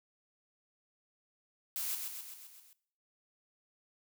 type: noise with echo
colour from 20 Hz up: blue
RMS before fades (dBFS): -37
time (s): 1.76-1.95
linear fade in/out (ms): 0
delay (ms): 130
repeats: 6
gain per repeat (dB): -4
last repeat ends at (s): 2.73
effects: noise-tail reverb RT60 0.6 s tail -19 dB re dry